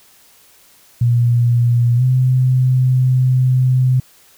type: tone with pitch glide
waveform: sine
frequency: 119.6 to 128.18 Hz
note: A#2 to C3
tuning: +45 to -35 cents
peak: -10 dBFS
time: 1.01-4 s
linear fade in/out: 5 ms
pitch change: +120 cents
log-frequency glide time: 1.96-2.03 s
effects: white hiss -49 dBFS RMS until 4.37 s